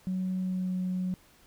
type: tone with pitch glide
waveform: sine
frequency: 185.7 to 183.67 Hz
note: F#3 to F#3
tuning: +7 to -12 cents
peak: -27 dBFS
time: 0.07-1.14 s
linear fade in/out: 0 ms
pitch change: -19 cents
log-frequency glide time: 0.37-0.77 s
effects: tanh soft clip ceiling -24 dBFS + pink hiss -60 dBFS RMS until 1.46 s